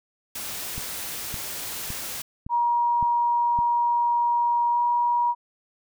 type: noise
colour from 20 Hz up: white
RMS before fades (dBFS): -33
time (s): 0.35-2.22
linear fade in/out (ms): 5
type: click train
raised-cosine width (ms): 5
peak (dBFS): -22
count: 6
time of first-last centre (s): 0.78-3.589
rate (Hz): 1.78
type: tone with pitch glide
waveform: sine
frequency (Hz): 951 to 957.6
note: A#5 to A#5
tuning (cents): +34 to +46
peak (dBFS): -19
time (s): 2.49-5.35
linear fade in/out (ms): 50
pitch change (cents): +12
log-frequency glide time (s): 4.71-4.79
effects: none